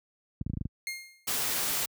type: clicks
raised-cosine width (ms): 5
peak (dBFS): -19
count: 7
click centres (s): 0.413 / 0.465 / 0.499 / 0.536 / 0.572 / 0.612 / 0.655
type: tone with exponential decay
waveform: sawtooth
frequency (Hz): 2129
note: C7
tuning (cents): +30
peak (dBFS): -27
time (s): 0.87-1.3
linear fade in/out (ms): 1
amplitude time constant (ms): 92
type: noise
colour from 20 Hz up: white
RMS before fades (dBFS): -30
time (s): 1.27-1.86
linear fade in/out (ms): 10
effects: high-pass 60 Hz 12 dB/octave